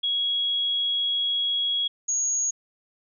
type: tone pair in turn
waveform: sine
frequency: 3322 / 6644 Hz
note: G#7 / G#8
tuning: 0 / 0 cents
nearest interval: octave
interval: 1200 cents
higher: second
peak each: -22 dBFS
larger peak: neither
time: 0.03-1.88 / 2.08-2.51 s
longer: first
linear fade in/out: 10 ms
effects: none